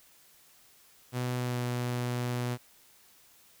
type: tone with pitch glide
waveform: sawtooth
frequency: 124.4 to 122.62 Hz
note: B2 to B2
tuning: +13 to -12 cents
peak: -26 dBFS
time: 1.12-2.58 s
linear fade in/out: 50 ms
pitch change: -25 cents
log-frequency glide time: 1.36-1.59 s
effects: white hiss -60 dBFS RMS until 3.6 s